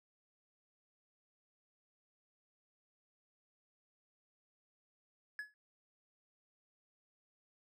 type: tone with exponential decay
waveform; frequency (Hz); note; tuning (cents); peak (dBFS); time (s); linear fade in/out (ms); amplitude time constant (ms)
triangle; 1696; G#6; +36; -35; 5.39-5.54; 1; 32
effects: none